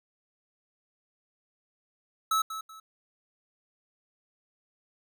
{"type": "tone with echo", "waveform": "square", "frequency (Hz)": 1300, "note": "E6", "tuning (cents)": -24, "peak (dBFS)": -24, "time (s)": [2.31, 2.42], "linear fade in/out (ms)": 5, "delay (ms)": 190, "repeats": 2, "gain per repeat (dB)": -11, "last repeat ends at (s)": 2.8, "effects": []}